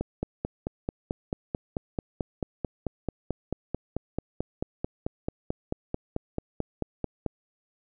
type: click train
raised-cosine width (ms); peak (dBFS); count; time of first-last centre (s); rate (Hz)
2; -15; 34; 0.01-7.263; 4.55
effects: none